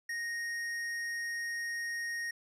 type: tone with hard clipping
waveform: sine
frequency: 1864.7 Hz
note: A#6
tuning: in tune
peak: -36 dBFS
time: 0.09-2.31 s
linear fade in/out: 5 ms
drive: 10 dB
effects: none